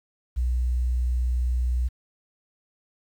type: tone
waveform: sine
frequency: 61.5 Hz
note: B1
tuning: 7 cents flat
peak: -21 dBFS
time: 0.36-1.89 s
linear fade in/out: 20 ms
effects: 9-bit